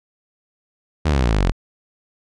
sawtooth exponential sweep, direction down, 81.3 to 40.48 Hz, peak -11 dBFS, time 1.05-1.52 s, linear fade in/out 10 ms, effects low-pass 6000 Hz 12 dB/octave

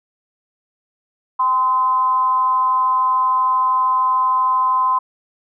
sine tone with amplitude modulation, 1028 Hz, C6, 31 cents flat, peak -11 dBFS, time 1.39-4.99 s, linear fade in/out 10 ms, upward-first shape sine, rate 243 Hz, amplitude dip 50%, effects none

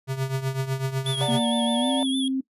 square tone with tremolo, 133.4 Hz, C3, 34 cents sharp, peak -22 dBFS, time 0.07-1.41 s, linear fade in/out 50 ms, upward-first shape triangle, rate 8 Hz, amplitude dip 80%
square tone with vibrato, 3400 Hz, G#7, 40 cents sharp, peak -28 dBFS, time 1.06-2.28 s, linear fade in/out 2 ms, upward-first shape sine, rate 6.5 Hz, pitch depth 69 cents each way
triangle chord, D augmented, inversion none, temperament just, 587.3 / 734.2 / 917.7 Hz, D5 / F#5 / A#5, 0 / -14 / -27 cents, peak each -26 / -30 / -30 dBFS, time 1.21-2.03 s, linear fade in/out 0 ms
sine tone with pitch glide, 233.1 to 264.7 Hz, A#3 to C4, 0 to +20 cents, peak -22 dBFS, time 1.28-2.41 s, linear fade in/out 10 ms, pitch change +220 cents, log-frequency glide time 1.74-1.92 s
effects noise-tail reverb RT60 0.1 s tail -19 dB re dry + resampled to 32000 Hz

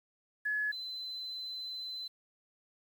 sine tone pair in turn, 1700 / 4043 Hz, G#6 / B7, +40 / +40 cents, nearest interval octave + minor third, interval 1500 cents, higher second, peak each -30 / -38 dBFS, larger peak first, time 0.45-0.72 / 0.72-2.08 s, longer second, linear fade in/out 10 ms, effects 10-bit

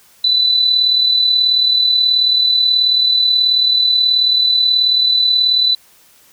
sine tone with amplitude modulation, 3989 Hz, B7, 17 cents sharp, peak -8 dBFS, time 0.24-5.75 s, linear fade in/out 5 ms, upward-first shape sine, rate 38.5 Hz, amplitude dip 45%, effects white hiss -49 dBFS RMS until 6.32 s

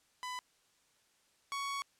sawtooth tone pair in turn, 1000 / 1116 Hz, B5 / C#6, +21 / +11 cents, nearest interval major second, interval 190 cents, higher second, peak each -35 / -32 dBFS, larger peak second, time 0.23-0.39 / 1.52-1.82 s, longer second, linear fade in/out 0 ms, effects white hiss -71 dBFS RMS until 1.99 s + low-pass 9000 Hz 12 dB/octave

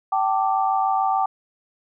sine chord, G suspended second, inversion none, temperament equal with one note detuned, 773.2 / 880 / 1174.7 Hz, G5 / A5 / D6, -24 / 0 / 0 cents, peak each -20 / -24 / -25 dBFS, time 0.12-1.26 s, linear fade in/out 5 ms, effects none

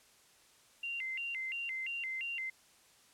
sine tone with vibrato, 2398 Hz, D7, 36 cents sharp, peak -36 dBFS, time 0.83-2.5 s, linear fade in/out 5 ms, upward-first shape square, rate 2.9 Hz, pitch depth 250 cents each way, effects white hiss -64 dBFS RMS until 3.13 s + low-pass 10000 Hz 12 dB/octave

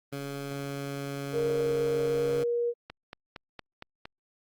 15% pulse tone, 140 Hz, C#3, 18 cents sharp, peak -27 dBFS, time 0.12-2.44 s, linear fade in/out 10 ms
sine tone with pitch glide, 466.2 to 475.2 Hz, A#4 to A#4, 0 to +33 cents, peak -25 dBFS, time 1.32-2.74 s, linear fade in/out 50 ms, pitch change +33 cents, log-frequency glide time 2.04-2.33 s
click train, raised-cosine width 0.3 ms, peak -24 dBFS, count 6, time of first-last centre 2.9-4.055 s, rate 4.33 Hz
effects Opus 24 kbps

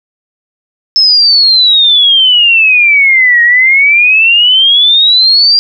sine exponential two-way sweep, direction down then up, 5274 to 1875 to 4803 Hz, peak -3 dBFS, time 0.96-5.59 s, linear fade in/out 0 ms, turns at 3.42 s, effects none

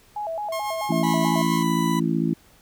sine tone with vibrato, 740 Hz, F#5, in tune, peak -26 dBFS, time 0.16-1.42 s, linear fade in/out 5 ms, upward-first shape square, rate 4.6 Hz, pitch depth 210 cents each way
sawtooth tone with tremolo, 1072 Hz, C6, 42 cents sharp, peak -24 dBFS, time 0.52-1.63 s, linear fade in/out 5 ms, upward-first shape triangle, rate 7.1 Hz, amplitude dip 55%
harmonic tone, 55.6 Hz, A1, 19 cents sharp, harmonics 3 / 4 / 5 / 6, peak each -24 / -25 / -26 / -27 dBFS, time 0.89-2.34 s, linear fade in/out 10 ms
40% pulse tone with pitch glide, 983 to 990.4 Hz, B5 to B5, -8 to +5 cents, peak -25 dBFS, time 1.03-2 s, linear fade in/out 10 ms, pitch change +13 cents, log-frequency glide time 1.17-1.39 s
effects pink hiss -55 dBFS RMS until 2.61 s

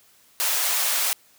white high-pass noise, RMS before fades -23 dBFS, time 0.4-1.13 s, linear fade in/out 0 ms, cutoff 560 Hz, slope 24 dB/octave, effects white hiss -57 dBFS RMS until 1.38 s + high-pass 80 Hz 12 dB/octave

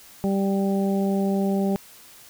harmonic tone, 196 Hz, G3, in tune, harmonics 1 / 2 / 3 / 4, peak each -21 / -27 / -31 / -33 dBFS, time 0.24-1.76 s, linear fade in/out 0 ms, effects white hiss -48 dBFS RMS until 2.29 s

